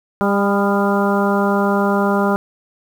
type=harmonic tone with a mistuned harmonic; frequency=200 Hz; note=G3; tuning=35 cents sharp; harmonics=1 / 2 / 3 / 4 / 5 / 6 / 7; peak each=-17 / -20 / -22 / -23 / -24 / -25 / -25 dBFS; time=0.21-2.36 s; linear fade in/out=0 ms; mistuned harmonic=6; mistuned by=+34 cents; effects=7-bit